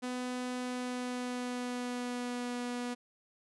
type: tone with pitch glide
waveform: sawtooth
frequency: 250 to 244.3 Hz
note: B3 to B3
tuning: +21 to -19 cents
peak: -31 dBFS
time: 0.02-2.95 s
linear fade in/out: 20 ms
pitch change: -40 cents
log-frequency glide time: 0.59-2.57 s
effects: resampled to 24000 Hz